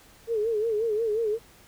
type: tone with vibrato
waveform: sine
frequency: 440 Hz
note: A4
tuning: in tune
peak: -23 dBFS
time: 0.27-1.39 s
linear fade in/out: 50 ms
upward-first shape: sine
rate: 5.6 Hz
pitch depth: 100 cents each way
effects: pink hiss -54 dBFS RMS until 1.67 s